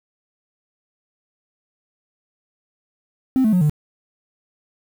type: tone with pitch steps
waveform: triangle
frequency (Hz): 261.6 / 217.5 / 180.75 / 150.25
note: C4 / A3 / F#3 / D3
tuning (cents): 0 / -20 / -40 / +40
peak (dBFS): -10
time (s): 3.36-3.696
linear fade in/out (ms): 0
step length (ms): 84
effects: tanh soft clip ceiling -9 dBFS + 7-bit